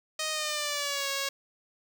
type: tone with pitch glide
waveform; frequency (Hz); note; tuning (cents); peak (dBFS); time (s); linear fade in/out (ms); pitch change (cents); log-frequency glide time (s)
5% pulse; 622.3 to 551.2; D#5 to C#5; 0 to -10; -18; 0.19-1.29; 5; -210; 0.31-1.09
effects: none